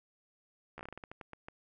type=slowing click train; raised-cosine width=0.5 ms; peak=-30 dBFS; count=13; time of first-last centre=0.78-1.485 s; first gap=13 ms; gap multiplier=1.25; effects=none